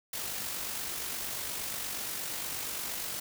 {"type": "noise with amplitude modulation", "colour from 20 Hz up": "white", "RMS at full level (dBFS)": -35, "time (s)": [0.13, 3.2], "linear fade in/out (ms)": 5, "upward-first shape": "sine", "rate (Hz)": 48.5, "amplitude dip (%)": 35, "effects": []}